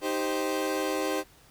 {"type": "chord", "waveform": "30% pulse", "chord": "C minor", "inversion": "first", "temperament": "equal", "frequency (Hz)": [311.1, 392, 523.3], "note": ["Eb4", "G4", "C5"], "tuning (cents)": [0, 0, 0], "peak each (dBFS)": -29, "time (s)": [0.01, 1.24], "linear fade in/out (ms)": 50, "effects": ["pink hiss -57 dBFS RMS until 1.5 s"]}